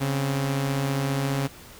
sawtooth tone pair together, 138.59 / 262.4 Hz, C#3 / C4, 0 / +5 cents, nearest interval major seventh, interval 1105 cents, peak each -20 / -29 dBFS, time 0-1.48 s, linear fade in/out 20 ms, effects pink hiss -46 dBFS RMS until 1.79 s

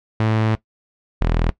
sawtooth tone pair in turn, 110 / 40.85 Hz, A2 / E1, 0 / -15 cents, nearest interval octave + perfect fourth, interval 1715 cents, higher first, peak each -12 dBFS, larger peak neither, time 0.2-0.55 / 1.21-1.5 s, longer first, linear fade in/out 0 ms, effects noise-tail reverb RT60 0.1 s tail -18 dB re dry + low-pass 3000 Hz 12 dB/octave

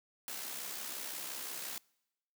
white noise with amplitude modulation, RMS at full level -40 dBFS, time 0.28-1.78 s, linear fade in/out 0 ms, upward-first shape sine, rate 65.7 Hz, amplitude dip 45%, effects noise-tail reverb RT60 0.9 s tail -26 dB re dry + high-pass 200 Hz 12 dB/octave

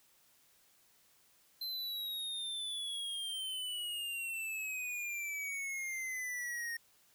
square exponential sweep, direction down, 4109 to 1847 Hz, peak -38 dBFS, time 1.61-6.77 s, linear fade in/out 5 ms, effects white hiss -68 dBFS RMS until 7.14 s

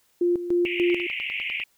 sine tone with tremolo, 350 Hz, F4, 4 cents sharp, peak -18 dBFS, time 0.21-1.07 s, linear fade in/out 5 ms, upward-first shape square, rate 3.4 Hz, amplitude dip 70%
pink band-pass noise, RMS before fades -30 dBFS, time 0.65-1.64 s, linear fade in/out 5 ms, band 2100 to 2900 Hz, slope 96 dB/octave
click train, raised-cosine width 0.3 ms, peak -23 dBFS, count 8, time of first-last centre 0.9-1.6 s, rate 10 Hz
effects white hiss -65 dBFS RMS until 1.77 s

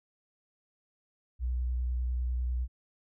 sine tone with vibrato, 61.7 Hz, B1, 1 cent flat, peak -28 dBFS, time 1.39-2.68 s, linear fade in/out 50 ms, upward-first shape square, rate 10 Hz, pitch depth 14 cents each way, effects none

